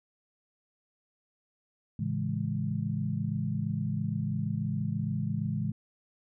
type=chord; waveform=sine; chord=A major seventh; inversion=none; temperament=equal; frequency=110 / 138.59 / 164.81 / 207.7 Hz; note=A2 / C#3 / E3 / G#3; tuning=0 / 0 / 0 / 0 cents; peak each=-34 dBFS; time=1.99-5.72 s; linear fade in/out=5 ms; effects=none